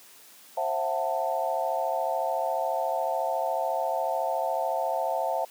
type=chord; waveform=sine; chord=F# half-diminished seventh; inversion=second; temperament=just; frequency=532.8 / 666 / 740 / 888 Hz; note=C5 / E5 / F#5 / A5; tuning=+31 / +18 / 0 / +16 cents; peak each=-32 / -29 / -31 / -31 dBFS; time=0.57-5.45 s; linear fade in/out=5 ms; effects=white hiss -52 dBFS RMS until 5.5 s + high-pass 200 Hz 12 dB/octave